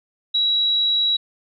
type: tone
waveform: sine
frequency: 3885 Hz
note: B7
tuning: 29 cents flat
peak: -16 dBFS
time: 0.34-1.17 s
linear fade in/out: 10 ms
effects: none